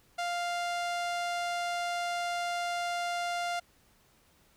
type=tone with low-pass filter; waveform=sawtooth; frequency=698.5 Hz; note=F5; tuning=in tune; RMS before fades=-33 dBFS; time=0.18-3.6 s; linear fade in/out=10 ms; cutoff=8300 Hz; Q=0.6; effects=pink hiss -65 dBFS RMS until 4.56 s